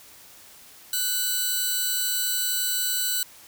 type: tone pair together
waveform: 5% pulse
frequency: 1490 / 3997 Hz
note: F#6 / B7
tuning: +12 / +20 cents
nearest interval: octave + perfect fourth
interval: 1708 cents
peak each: -17 dBFS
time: 0.93-3.23 s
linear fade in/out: 2 ms
effects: white hiss -49 dBFS RMS until 3.47 s